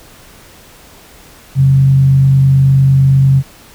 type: tone with frequency modulation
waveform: sine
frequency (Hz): 135.2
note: C#3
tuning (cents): -43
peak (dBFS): -5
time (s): 1.55-3.43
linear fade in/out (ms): 50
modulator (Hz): 48.9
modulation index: 0.24
effects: pink hiss -40 dBFS RMS until 3.74 s